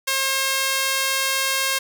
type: tone with high-pass filter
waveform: sawtooth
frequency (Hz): 536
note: C5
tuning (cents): +42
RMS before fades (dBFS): -22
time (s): 0.07-1.79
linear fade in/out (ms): 10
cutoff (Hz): 1600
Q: 0.57
effects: 7-bit